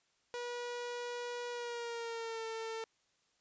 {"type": "tone with pitch glide", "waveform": "sawtooth", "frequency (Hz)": [483.9, 448.9], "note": ["B4", "A4"], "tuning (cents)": [-35, 35], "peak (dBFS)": -35, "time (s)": [0.34, 2.84], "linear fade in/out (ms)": 0, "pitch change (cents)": -130, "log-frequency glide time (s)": [1.5, 2.45], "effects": ["white hiss -75 dBFS RMS until 3.4 s", "resampled to 16000 Hz"]}